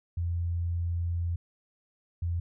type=tone pair in turn; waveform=sine; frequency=85.7 / 85.7 Hz; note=F2 / F2; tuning=-32 / -32 cents; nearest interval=unison; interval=0 cents; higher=neither; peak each=-27 dBFS; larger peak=neither; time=0.17-1.36 / 2.22-2.4 s; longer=first; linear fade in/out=5 ms; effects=none